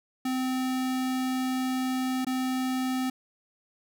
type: tone with dropouts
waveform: square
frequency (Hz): 258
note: C4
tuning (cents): -24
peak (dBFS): -27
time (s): 0.25-3.1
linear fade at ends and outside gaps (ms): 5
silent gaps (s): 2.248-2.267
effects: none